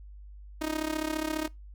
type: tone with amplitude modulation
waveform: sawtooth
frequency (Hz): 312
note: D#4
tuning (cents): +5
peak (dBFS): -22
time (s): 0.61-1.48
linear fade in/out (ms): 10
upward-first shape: sine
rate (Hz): 34.7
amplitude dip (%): 85
effects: noise-tail reverb RT60 0.2 s tail -23 dB re dry + added 50 Hz sine -44 dBFS peak until 1.74 s